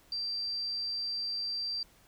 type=tone; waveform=sine; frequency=4699 Hz; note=D8; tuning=in tune; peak=-32 dBFS; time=0.12-1.83 s; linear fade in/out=2 ms; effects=pink hiss -62 dBFS RMS until 2.07 s